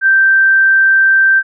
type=tone; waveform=sine; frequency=1565 Hz; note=G6; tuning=3 cents flat; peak=-6 dBFS; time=0.01-1.43 s; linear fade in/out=50 ms; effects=none